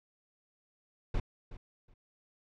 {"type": "noise with echo", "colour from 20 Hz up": "brown", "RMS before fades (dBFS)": -30, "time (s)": [1.14, 1.2], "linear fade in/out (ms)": 5, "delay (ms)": 370, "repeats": 2, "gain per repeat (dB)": -15, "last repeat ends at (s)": 1.94, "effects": ["low-pass 4000 Hz 12 dB/octave"]}